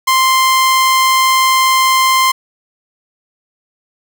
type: tone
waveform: sawtooth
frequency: 1046.5 Hz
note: C6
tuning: in tune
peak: -5 dBFS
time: 0.07-2.32 s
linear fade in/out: 10 ms
effects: none